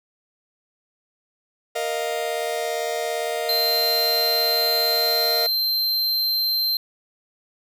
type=chord; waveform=45% pulse; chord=Bb suspended fourth; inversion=none; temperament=just; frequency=466.2 / 621.6 / 699.2 Hz; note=Bb4 / Eb5 / F5; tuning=0 / -2 / +2 cents; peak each=-28 dBFS; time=1.75-5.47 s; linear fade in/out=10 ms
type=tone; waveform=square; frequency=4131 Hz; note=C8; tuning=23 cents flat; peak=-20 dBFS; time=3.49-6.77 s; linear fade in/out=2 ms
effects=none